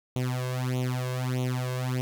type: tone with flanger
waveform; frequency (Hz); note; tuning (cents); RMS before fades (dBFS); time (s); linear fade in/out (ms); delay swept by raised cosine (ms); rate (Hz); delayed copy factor
sawtooth; 126.8; B2; +46; -29; 0.16-2.01; 0; 0.3 to 1.9; 1.6; +0.9
effects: none